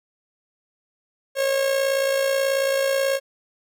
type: tone with amplitude modulation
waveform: 45% pulse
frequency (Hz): 544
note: C#5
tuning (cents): -33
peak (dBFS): -17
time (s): 1.35-3.2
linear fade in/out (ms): 50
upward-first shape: sine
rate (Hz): 58.4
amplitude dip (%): 50
effects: none